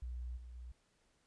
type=tone with level steps; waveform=sine; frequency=61 Hz; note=B1; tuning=21 cents flat; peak=-40 / -48 / -46 dBFS; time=0.02-0.72 s; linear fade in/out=5 ms; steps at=0.36 / 0.54 s; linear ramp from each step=20 ms; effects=pink hiss -75 dBFS RMS until 1.26 s + resampled to 22050 Hz